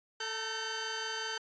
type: tone cluster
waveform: 15% pulse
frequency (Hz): 442.3 / 910 / 1540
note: A4 / A#5 / G6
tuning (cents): +9 / -42 / -31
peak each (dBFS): -34 / -38 / -30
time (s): 0.2-1.38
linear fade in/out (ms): 5
effects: resampled to 16000 Hz